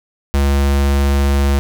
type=tone; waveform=square; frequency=69.8 Hz; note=C#2; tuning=13 cents sharp; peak=-12 dBFS; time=0.34-1.59 s; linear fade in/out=0 ms; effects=none